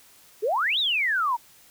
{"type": "exponential two-way sweep", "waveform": "sine", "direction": "up then down", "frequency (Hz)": [385, 3951, 904], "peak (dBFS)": -21, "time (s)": [0.42, 1.37], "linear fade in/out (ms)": 20, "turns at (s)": 0.79, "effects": ["white hiss -54 dBFS RMS until 1.7 s"]}